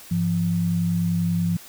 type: tone pair together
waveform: sine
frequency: 101.33 / 171.7 Hz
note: G#2 / F3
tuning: -42 / -29 cents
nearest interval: major sixth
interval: 913 cents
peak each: -27 / -20 dBFS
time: 0.11-1.57 s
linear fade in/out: 5 ms
effects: white hiss -44 dBFS RMS until 1.68 s